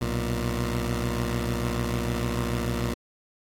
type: tone pair together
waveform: 15% pulse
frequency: 62.2 / 117.67 Hz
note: B1 / A#2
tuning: +13 / +17 cents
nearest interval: major seventh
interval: 1104 cents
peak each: -22 dBFS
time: 0.01-2.94 s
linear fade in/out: 5 ms
effects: AAC 48 kbps